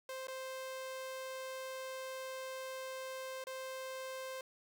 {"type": "tone with dropouts", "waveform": "sawtooth", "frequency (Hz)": 523.3, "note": "C5", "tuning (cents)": 0, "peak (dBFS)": -38, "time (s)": [0.09, 4.41], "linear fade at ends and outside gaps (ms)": 2, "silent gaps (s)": [[0.271, 0.282], [3.44, 3.469]], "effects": []}